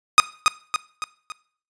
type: tone with echo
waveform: sawtooth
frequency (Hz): 1244.5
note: D#6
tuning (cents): 0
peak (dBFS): -3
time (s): 0.18-0.2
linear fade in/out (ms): 0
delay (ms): 280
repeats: 4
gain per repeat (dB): -6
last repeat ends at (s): 1.32
effects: noise-tail reverb RT60 0.5 s tail -20 dB re dry + resampled to 22050 Hz